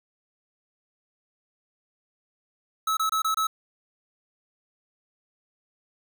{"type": "tone bursts", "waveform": "square", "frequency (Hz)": 1297, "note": "E6", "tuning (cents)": -28, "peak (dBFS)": -23, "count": 5, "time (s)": [2.87, 3.47], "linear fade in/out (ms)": 5, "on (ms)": 100, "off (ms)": 25, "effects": ["9-bit"]}